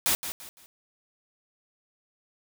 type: noise with echo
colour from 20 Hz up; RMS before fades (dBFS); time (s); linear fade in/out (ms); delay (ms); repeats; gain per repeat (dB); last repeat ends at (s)
white; -24; 0.06-0.15; 0; 170; 3; -10; 0.66
effects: none